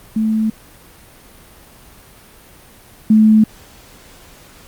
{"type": "tone pair in turn", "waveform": "sine", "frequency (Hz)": [219, 217], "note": ["A3", "A3"], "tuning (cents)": [-8, -24], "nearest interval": "unison", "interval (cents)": 16, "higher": "first", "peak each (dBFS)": [-13, -6], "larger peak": "second", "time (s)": [[0.16, 0.5], [3.1, 3.44]], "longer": "neither", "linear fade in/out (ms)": 5, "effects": ["pink hiss -43 dBFS RMS until 4.67 s", "Opus 32 kbps"]}